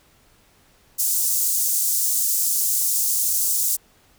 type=high-pass noise; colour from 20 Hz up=pink; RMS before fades=-21 dBFS; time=0.98-3.77 s; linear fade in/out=20 ms; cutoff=6700 Hz; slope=24 dB/octave; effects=pink hiss -57 dBFS RMS until 4.18 s